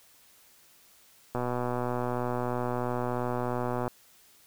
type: click train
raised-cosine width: 1 ms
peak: -17 dBFS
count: 312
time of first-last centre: 1.35-3.878 s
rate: 123 Hz
effects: white hiss -59 dBFS RMS until 4.46 s